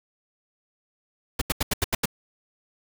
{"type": "noise bursts", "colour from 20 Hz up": "pink", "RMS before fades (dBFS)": -23, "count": 7, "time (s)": [1.39, 2.057], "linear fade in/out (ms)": 5, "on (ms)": 25, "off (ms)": 82, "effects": []}